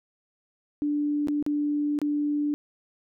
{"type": "tone with dropouts", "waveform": "sine", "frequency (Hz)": 293.7, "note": "D4", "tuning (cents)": 0, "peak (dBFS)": -23, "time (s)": [0.82, 2.54], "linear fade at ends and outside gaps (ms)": 0, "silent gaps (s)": [[1.273, 1.284], [1.426, 1.464], [1.989, 2.016]], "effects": []}